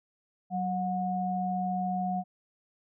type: tone pair together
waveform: sine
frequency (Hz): 186.8 / 727.2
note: F#3 / F#5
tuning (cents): +17 / -30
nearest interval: 2 octaves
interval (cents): 2353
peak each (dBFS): -31 / -30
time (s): 0.5-2.24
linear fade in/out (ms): 50
effects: none